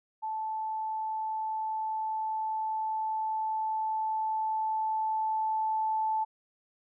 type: tone with level ramp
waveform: sine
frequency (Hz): 875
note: A5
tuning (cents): -10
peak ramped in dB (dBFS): -31 to -26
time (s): 0.22-6.25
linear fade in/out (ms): 20
effects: none